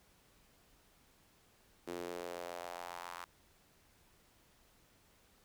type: tone with high-pass filter sweep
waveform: sawtooth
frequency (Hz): 87.31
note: F2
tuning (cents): 0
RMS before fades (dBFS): -45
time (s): 1.87-3.25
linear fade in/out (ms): 10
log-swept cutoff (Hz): 340 to 1100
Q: 2.4
effects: pink hiss -68 dBFS RMS until 5.44 s